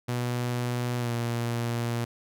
sawtooth tone with pitch glide, 122.1 to 118.21 Hz, B2 to A#2, -19 to +25 cents, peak -23 dBFS, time 0.08-2.05 s, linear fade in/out 10 ms, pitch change -56 cents, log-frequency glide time 0.98-1.11 s, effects none

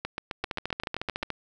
two click trains, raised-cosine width 0.3 ms, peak -15 / -14 dBFS, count 10 / 13, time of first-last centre 0.05-1.228 / 0.44-1.303 s, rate 7.64 / 13.9 Hz, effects none

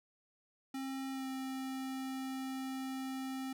square tone with pitch glide, 267.4 to 264 Hz, C4 to C4, +38 to +16 cents, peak -39 dBFS, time 0.74-3.53 s, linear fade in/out 5 ms, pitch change -22 cents, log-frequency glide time 1.12-1.27 s, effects none

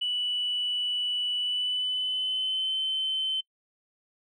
sine tone with pitch glide, 2960 to 3073 Hz, F#7 to G7, 0 to -35 cents, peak -25 dBFS, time 0.01-3.41 s, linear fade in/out 10 ms, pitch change +65 cents, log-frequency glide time 1.38-2.75 s, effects noise-tail reverb RT60 0.1 s tail -25 dB re dry + tanh soft clip ceiling -21 dBFS

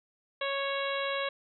harmonic tone, 553 Hz, C#5, 4 cents flat, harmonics 1 / 2 / 3 / 4 / 5 / 6 / 7, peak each -33 / -36 / -38 / -39 / -40 / -41 / -41 dBFS, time 0.41-1.29 s, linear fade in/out 5 ms, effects none

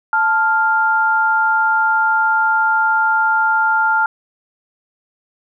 sine tone pair together, 880 / 1396.9 Hz, A5 / F6, 0 / 0 cents, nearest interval minor sixth, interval 800 cents, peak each -16 / -14 dBFS, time 0.13-4.06 s, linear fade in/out 2 ms, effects none

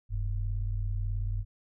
sine tone pair together, 41.61 / 100 Hz, E1 / G2, +17 / +35 cents, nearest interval octave + minor third, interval 1518 cents, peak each -30 / -32 dBFS, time 0.09-1.45 s, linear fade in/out 50 ms, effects none

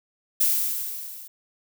violet noise with level ramp, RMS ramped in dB -19 to -42 dBFS, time 0.4-1.28 s, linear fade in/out 10 ms, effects none

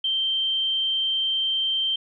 sine tone, 3135 Hz, G7, 1 cent flat, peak -21 dBFS, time 0.04-1.96 s, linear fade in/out 5 ms, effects none

